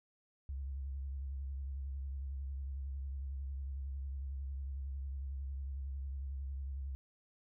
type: tone with vibrato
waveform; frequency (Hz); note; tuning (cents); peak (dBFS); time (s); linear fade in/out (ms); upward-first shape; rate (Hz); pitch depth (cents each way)
sine; 68; C#2; -33; -38; 0.49-6.95; 0; triangle; 11; 74
effects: none